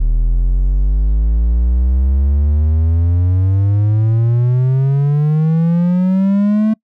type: exponential sweep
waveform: triangle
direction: up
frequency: 38.89 to 220.2 Hz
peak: -8 dBFS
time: 0-6.74 s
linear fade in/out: 10 ms
effects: noise-tail reverb RT60 0.1 s tail -26 dB re dry